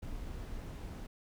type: noise with amplitude modulation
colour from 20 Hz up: brown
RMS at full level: -41 dBFS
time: 0.02-1.07 s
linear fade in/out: 10 ms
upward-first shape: sine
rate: 273 Hz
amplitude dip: 30%
effects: none